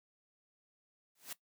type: noise with exponential growth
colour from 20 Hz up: white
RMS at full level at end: -39 dBFS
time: 1.15-1.33 s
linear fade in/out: 5 ms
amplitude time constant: 38 ms
effects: noise-tail reverb RT60 0.1 s tail -17 dB re dry + high-pass 150 Hz 12 dB/octave